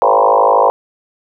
sine tone with frequency modulation, 745 Hz, F#5, 12 cents sharp, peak -7 dBFS, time 0.02-0.7 s, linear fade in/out 0 ms, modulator 52.9 Hz, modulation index 5.4, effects none

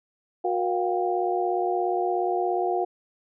sine tone cluster, 365.2 / 474.9 / 710 / 787 Hz, F#4 / A#4 / F5 / G5, -23 / +32 / +28 / +7 cents, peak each -26 / -32 / -26 / -31 dBFS, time 0.44-2.85 s, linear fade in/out 10 ms, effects none

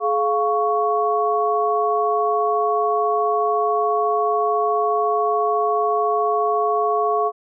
sine tone cluster, 424.7 / 700 / 1114 Hz, G#4 / F5 / C#6, +39 / +4 / +8 cents, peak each -21 dBFS, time 0-7.32 s, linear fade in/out 50 ms, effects none

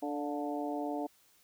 harmonic tone with a mistuned harmonic, 146.83 Hz, D3, in tune, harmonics 2 / 3 / 4 / 5 / 6, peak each -36 / -42 / -41 / -39 / -44 dBFS, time 0.02-1.07 s, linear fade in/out 10 ms, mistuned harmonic 5, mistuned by -40 cents, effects white hiss -66 dBFS RMS until 1.43 s

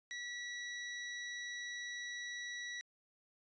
sawtooth tone, 1941 Hz, B6, 31 cents flat, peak -38 dBFS, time 0.11-2.81 s, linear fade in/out 0 ms, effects resampled to 16000 Hz

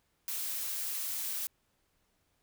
blue noise, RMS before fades -36 dBFS, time 0.28-1.47 s, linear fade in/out 0 ms, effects pink hiss -75 dBFS RMS until 2.42 s

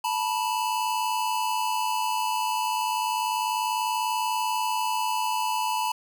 square tone pair together, 878 / 978.3 Hz, A5 / B5, -4 / -17 cents, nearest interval major second, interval 187 cents, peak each -28 dBFS, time 0.04-5.92 s, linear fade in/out 5 ms, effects none

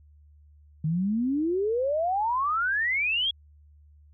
sine exponential sweep, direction up, 150 to 3361 Hz, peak -23 dBFS, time 0.84-3.31 s, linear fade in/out 5 ms, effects added 74 Hz sine -52 dBFS peak until 4.13 s

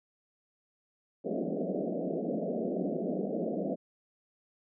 pink band-pass noise, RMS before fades -33 dBFS, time 1.24-3.76 s, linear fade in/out 20 ms, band 170 to 680 Hz, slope 96 dB/octave, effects none

